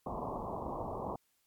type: low-pass noise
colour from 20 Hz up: white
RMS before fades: -39 dBFS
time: 0.06-1.16 s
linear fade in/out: 2 ms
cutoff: 1100 Hz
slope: 96 dB/octave
effects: white hiss -75 dBFS RMS until 1.46 s + MP3 96 kbps